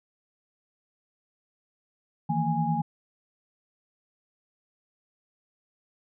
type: tone cluster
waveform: sine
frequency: 157.6 / 167.1 / 229.5 / 827 Hz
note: D#3 / E3 / A#3 / G#5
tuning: +23 / +24 / -27 / -8 cents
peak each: -29 / -29 / -31 / -28 dBFS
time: 2.29-2.82 s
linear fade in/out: 10 ms
effects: none